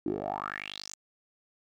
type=tone with band-pass filter sweep; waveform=10% pulse; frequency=50.3 Hz; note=G1; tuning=45 cents sharp; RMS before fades=-36 dBFS; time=0.06-0.95 s; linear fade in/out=5 ms; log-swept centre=310 to 7400 Hz; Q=6.4; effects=none